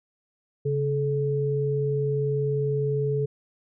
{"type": "tone pair together", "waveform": "sine", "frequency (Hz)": [138.59, 430.7], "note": ["C#3", "A4"], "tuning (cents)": [0, -37], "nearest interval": "octave + minor sixth", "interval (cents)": 1963, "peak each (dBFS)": -25, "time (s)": [0.65, 3.26], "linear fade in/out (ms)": 10, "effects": []}